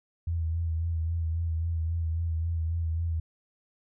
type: tone with vibrato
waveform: sine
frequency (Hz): 82.41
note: E2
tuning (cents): 0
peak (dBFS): -26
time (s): 0.27-3.2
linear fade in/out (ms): 5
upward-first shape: sine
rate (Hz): 3.7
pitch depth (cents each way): 40
effects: none